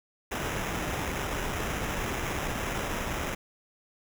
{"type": "noise with sample-and-hold", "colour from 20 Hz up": "pink", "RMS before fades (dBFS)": -32, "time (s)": [0.31, 3.35], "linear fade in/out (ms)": 10, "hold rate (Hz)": 4410, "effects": []}